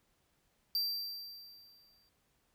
square tone with exponential decay, 4699 Hz, D8, in tune, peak -30 dBFS, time 0.75-2.09 s, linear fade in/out 1 ms, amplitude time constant 290 ms, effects pink hiss -75 dBFS RMS until 2.54 s

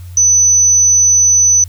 sine tone, 6000 Hz, F#8, 23 cents sharp, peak -6 dBFS, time 0.17-1.64 s, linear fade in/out 2 ms, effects added 89 Hz sine -27 dBFS peak until 1.68 s + white hiss -46 dBFS RMS until 1.68 s

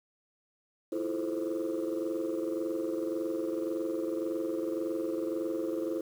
sine chord, F major seventh, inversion third, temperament just, 327.4 / 349.2 / 436.5 / 523.8 Hz, E4 / F4 / A4 / C5, -12 / 0 / -14 / +2 cents, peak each -32 / -36 / -36 / -35 dBFS, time 0.92-6.01 s, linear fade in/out 5 ms, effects tanh soft clip ceiling -25 dBFS + 9-bit

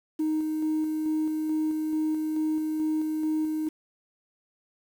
sine tone with tremolo, 311.1 Hz, D#4, in tune, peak -22 dBFS, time 0.19-3.69 s, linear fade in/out 10 ms, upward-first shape square, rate 2.3 Hz, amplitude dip 30%, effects tanh soft clip ceiling -20 dBFS + 8-bit

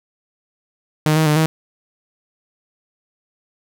sawtooth tone with pitch steps, 153.9 / 157.9 / 150.8 / 158.8 Hz, D#3 / D#3 / D3 / D#3, -19 / +26 / +46 / +36 cents, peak -9 dBFS, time 1.06-1.46 s, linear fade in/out 0 ms, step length 100 ms, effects none

